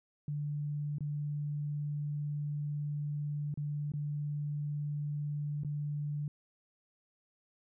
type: tone with dropouts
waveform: sine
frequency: 147 Hz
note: D3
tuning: 2 cents sharp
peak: -33 dBFS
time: 0.28-6.28 s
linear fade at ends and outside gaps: 2 ms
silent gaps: 0.984-1.006 / 3.541-3.574 / 3.919-3.937 / 5.635-5.647 s
effects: none